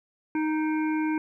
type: harmonic tone with a mistuned harmonic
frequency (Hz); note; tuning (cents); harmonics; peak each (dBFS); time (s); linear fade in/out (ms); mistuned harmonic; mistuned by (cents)
311.1; D#4; 0; 1 / 3 / 5 / 7 / 8; -24 / -34 / -38 / -41 / -42; 0.35-1.18; 2; 8; -76
effects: 11-bit